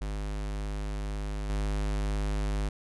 square tone with level steps, 51 Hz, G#1, 31 cents flat, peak -32 / -28 dBFS, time 0.01-2.69 s, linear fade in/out 5 ms, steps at 1.49 s, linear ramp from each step 10 ms, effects resampled to 24000 Hz

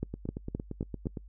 two click trains, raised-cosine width 3 ms, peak -19 / -23 dBFS, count 5 / 10, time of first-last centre 0.03-1.069 / 0.14-1.172 s, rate 3.85 / 8.72 Hz, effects noise-tail reverb RT60 0.1 s tail -26 dB re dry + added 50 Hz sine -47 dBFS peak until 1.28 s

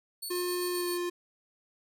15% pulse tone with tremolo, 4435 Hz, C#8, in tune, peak -29 dBFS, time 0.22-0.98 s, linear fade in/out 10 ms, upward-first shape square, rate 7.6 Hz, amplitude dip 35%
square tone with pitch glide, 356.7 to 352 Hz, F4 to F4, +37 to +14 cents, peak -31 dBFS, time 0.3-1.1 s, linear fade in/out 10 ms, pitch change -23 cents, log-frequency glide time 0.7-0.89 s
effects none

